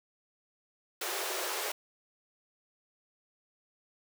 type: high-pass noise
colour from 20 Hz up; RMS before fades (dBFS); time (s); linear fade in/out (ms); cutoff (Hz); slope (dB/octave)
pink; -35; 1.01-1.72; 5; 350; 96
effects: none